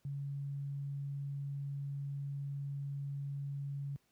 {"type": "tone", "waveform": "sine", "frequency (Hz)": 140.4, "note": "C#3", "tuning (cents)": 22, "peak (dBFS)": -37, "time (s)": [0.05, 3.96], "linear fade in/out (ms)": 0, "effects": ["pink hiss -75 dBFS RMS until 4.11 s", "high-pass 60 Hz 12 dB/octave"]}